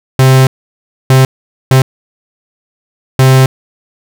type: tone bursts at uneven times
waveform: 45% pulse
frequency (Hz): 131.5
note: C3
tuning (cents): +9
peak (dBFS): -3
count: 4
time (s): 0.19-0.47 / 1.1-1.25 / 1.71-1.82 / 3.19-3.46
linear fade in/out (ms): 2
effects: none